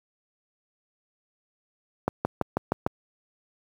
accelerating click train, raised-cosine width 1 ms, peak -9 dBFS, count 6, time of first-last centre 2.08-2.865 s, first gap 170 ms, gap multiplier 0.96, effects high-pass 80 Hz 12 dB/octave + 8-bit

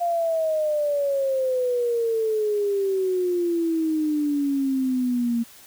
sine exponential sweep, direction down, 698.5 to 230.9 Hz, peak -20 dBFS, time 0-5.44 s, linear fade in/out 20 ms, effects white hiss -48 dBFS RMS until 5.66 s

